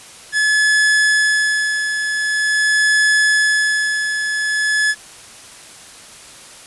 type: tone with tremolo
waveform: 45% pulse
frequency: 1712 Hz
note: A6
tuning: 48 cents flat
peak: -11 dBFS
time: 0.32-4.95 s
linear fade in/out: 50 ms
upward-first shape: sine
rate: 0.45 Hz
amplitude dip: 55%
effects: white hiss -39 dBFS RMS until 6.66 s + resampled to 24000 Hz